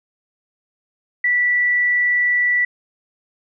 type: tone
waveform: sine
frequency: 1961 Hz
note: B6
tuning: 13 cents flat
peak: -14 dBFS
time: 1.24-2.65 s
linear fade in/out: 5 ms
effects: none